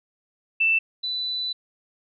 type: tone pair in turn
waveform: sine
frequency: 2660 / 3985 Hz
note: E7 / B7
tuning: +15 / +15 cents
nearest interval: perfect fifth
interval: 700 cents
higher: second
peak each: -17 / -25 dBFS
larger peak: first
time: 0.6-0.79 / 1.03-1.53 s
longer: second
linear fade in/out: 10 ms
effects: none